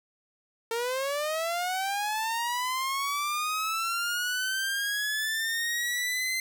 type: linear sweep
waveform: sawtooth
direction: up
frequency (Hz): 452.2 to 2074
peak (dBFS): -24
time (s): 0.71-6.4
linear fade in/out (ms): 2
effects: none